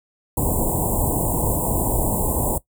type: band-stop noise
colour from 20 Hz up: pink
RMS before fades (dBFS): -21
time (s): 0.37-2.58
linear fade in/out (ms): 5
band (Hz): 1000 to 7500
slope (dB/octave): 96
effects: noise-tail reverb RT60 0.1 s tail -17 dB re dry